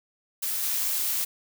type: noise with level steps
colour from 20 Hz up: blue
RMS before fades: -29 / -27 dBFS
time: 0.42-1.25 s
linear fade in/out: 10 ms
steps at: 0.62 s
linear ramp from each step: 20 ms
effects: none